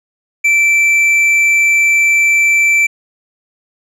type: tone with tanh clipping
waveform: sine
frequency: 2333 Hz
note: D7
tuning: 12 cents flat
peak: -9 dBFS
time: 0.44-2.87 s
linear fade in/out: 10 ms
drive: 6 dB
effects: none